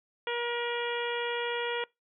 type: harmonic tone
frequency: 476.3 Hz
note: A#4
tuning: 37 cents sharp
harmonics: 1 / 2 / 3 / 4 / 5 / 6 / 7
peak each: -33 / -36 / -38 / -39 / -40 / -41 / -41 dBFS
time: 0.27-1.84 s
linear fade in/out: 2 ms
effects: noise-tail reverb RT60 0.2 s tail -24 dB re dry